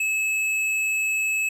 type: tone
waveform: square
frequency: 2594 Hz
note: E7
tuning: 28 cents flat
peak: -22 dBFS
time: 0-1.49 s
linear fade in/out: 5 ms
effects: low-pass 12000 Hz 12 dB/octave